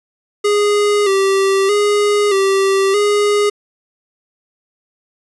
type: tone with vibrato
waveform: square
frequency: 400.9 Hz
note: G4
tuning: 39 cents sharp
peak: -12 dBFS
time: 0.44-3.5 s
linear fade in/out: 10 ms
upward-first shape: square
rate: 0.8 Hz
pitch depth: 51 cents each way
effects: resampled to 24000 Hz